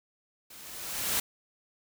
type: noise with level ramp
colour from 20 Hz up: white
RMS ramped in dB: -50 to -27 dBFS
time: 0.5-1.2 s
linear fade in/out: 5 ms
effects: none